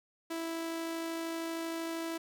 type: tone with amplitude modulation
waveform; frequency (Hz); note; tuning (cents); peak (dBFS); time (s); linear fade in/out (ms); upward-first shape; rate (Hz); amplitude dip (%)
sawtooth; 329.6; E4; 0; -30; 0.3-2.18; 10; sine; 52.9; 25
effects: none